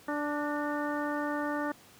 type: harmonic tone with a mistuned harmonic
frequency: 293.7 Hz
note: D4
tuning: in tune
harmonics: 1 / 2 / 3 / 4 / 5 / 6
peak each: -33 / -36 / -38 / -39 / -40 / -41 dBFS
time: 0.08-1.72 s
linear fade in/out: 5 ms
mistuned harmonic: 6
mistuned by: +44 cents
effects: pink hiss -56 dBFS RMS until 1.99 s + high-pass 100 Hz 12 dB/octave